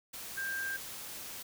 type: tone in noise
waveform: sine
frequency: 1589 Hz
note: G6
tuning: 23 cents sharp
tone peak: -34 dBFS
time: 0.37-0.77 s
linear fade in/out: 10 ms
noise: white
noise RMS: -44 dBFS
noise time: 0.13-1.43 s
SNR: +7 dB
effects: none